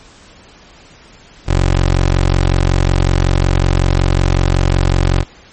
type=tone; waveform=20% pulse; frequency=45.4 Hz; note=F#1; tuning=32 cents flat; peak=-5 dBFS; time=1.46-5.25 s; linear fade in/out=50 ms; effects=pink hiss -42 dBFS RMS until 5.52 s + MP3 32 kbps